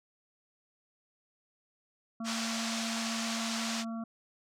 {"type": "harmonic tone", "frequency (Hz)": 227, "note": "A#3", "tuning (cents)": -46, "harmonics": [1, 3, 5, 6], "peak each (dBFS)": [-35, -45, -49, -51], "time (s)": [2.2, 4.04], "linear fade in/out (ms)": 5}
{"type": "band-pass noise", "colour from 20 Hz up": "white", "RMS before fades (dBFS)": -37, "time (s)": [2.24, 3.85], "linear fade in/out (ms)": 50, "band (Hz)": [590, 6700], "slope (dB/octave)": 24}
{"effects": []}